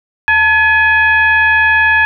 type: tone with frequency modulation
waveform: sine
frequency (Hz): 1700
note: G#6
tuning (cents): +40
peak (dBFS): -7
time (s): 0.28-2.05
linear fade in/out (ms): 0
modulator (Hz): 809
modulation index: 0.8
effects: none